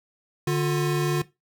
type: tone pair together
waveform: square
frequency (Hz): 147.82 / 356.7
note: D3 / F4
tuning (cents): +12 / +37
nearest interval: octave + minor third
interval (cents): 1525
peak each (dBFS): -24 / -26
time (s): 0.47-1.22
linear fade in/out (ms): 5
effects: noise-tail reverb RT60 0.2 s tail -17 dB re dry